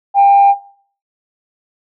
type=tone with frequency modulation; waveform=sine; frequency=798 Hz; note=G5; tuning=31 cents sharp; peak=-4 dBFS; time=0.14-0.55 s; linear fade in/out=50 ms; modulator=96.5 Hz; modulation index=0.24; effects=noise-tail reverb RT60 0.5 s tail -17 dB re dry + tanh soft clip ceiling -2 dBFS